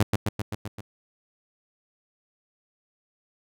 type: tone with echo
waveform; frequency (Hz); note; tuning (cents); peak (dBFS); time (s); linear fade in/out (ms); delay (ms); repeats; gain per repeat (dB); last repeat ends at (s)
sawtooth; 103.83; G#2; 0; -13; 0-0.03; 5; 130; 6; -3; 0.81
effects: none

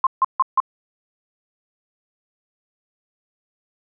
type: tone bursts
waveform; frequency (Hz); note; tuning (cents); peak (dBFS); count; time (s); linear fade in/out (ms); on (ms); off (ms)
sine; 1057; C6; +17; -12; 4; 0.04-0.602; 2; 28; 150
effects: none

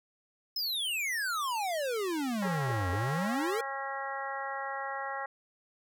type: exponential two-way sweep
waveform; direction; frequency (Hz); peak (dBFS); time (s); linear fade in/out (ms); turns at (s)
square; down then up; 5274 to 86.3 to 484.1; -31; 0.56-3.61; 5; 2.9
type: harmonic tone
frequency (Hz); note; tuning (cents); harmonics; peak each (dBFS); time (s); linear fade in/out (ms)
272.7; C#4; -28; 2 / 3 / 4 / 5 / 6 / 7; -42 / -38 / -41 / -42 / -44 / -41; 2.42-5.26; 5
type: tone bursts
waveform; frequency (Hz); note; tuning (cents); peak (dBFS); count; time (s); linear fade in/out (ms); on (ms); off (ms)
sine; 415.3; G#4; 0; -37; 3; 2.45-2.957; 2; 29; 210
effects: none

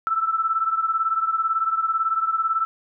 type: beating tone pair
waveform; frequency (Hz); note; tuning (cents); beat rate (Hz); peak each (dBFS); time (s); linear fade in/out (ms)
sine; 1318.5 / 1336.5; E6 / E6; 0 / +23; 18; -21 / -25; 0.07-2.65; 0
effects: none

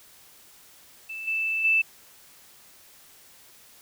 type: tone with level steps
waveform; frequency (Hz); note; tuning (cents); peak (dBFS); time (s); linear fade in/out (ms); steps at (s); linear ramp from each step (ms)
sine; 2642; E7; +3; -33 / -24 / -18; 1.09-1.82; 10; 1.27 / 1.64; 10
effects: white hiss -53 dBFS RMS until 3.81 s

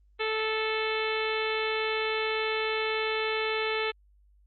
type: harmonic tone with a mistuned harmonic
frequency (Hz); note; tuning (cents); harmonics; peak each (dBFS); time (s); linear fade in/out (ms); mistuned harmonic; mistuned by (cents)
438.2; A4; -7; 1 / 2 / 3 / 4 / 5 / 6 / 7 / 8 / 9; -30 / -37 / -36 / -37 / -35 / -36 / -40 / -39 / -43; 0.19-3.92; 20; 9; +38
effects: added 50 Hz sine -58 dBFS peak until 4.46 s + Opus 32 kbps

